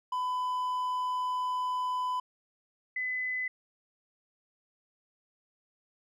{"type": "tone pair in turn", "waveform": ["triangle", "sine"], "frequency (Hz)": [1003, 2013], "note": ["B5", "B6"], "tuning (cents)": [26, 33], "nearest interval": "octave", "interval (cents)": 1207, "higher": "second", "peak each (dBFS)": [-27, -30], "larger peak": "first", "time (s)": [[0.12, 2.2], [2.96, 3.48]], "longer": "first", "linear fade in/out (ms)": 5, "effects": []}